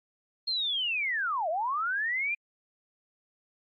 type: linear two-way sweep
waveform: sine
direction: down then up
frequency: 4283 to 603 to 2443 Hz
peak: -27 dBFS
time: 0.47-2.35 s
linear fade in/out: 10 ms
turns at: 1.49 s
effects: AAC 48 kbps